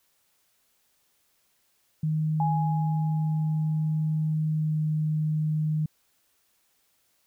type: tone with pitch glide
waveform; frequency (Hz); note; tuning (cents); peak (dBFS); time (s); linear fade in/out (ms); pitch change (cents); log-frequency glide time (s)
sine; 155.56 to 154.4; D#3 to D#3; 0 to -13; -23; 2.03-5.86; 5; -13; 4.48-4.79
type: tone with exponential decay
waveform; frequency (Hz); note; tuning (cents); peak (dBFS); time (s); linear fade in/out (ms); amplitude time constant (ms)
sine; 830.6; G#5; 0; -24; 2.4-4.34; 2; 420
effects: white hiss -69 dBFS RMS until 7.26 s